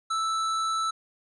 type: tone with tanh clipping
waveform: sine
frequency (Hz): 1318.5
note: E6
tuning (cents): 0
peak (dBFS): -27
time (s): 0.1-0.91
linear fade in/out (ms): 10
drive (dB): 17
effects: resampled to 22050 Hz